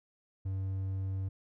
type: tone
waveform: triangle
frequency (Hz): 95.8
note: G2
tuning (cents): -39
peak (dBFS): -30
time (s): 0.45-1.29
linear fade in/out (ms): 10
effects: none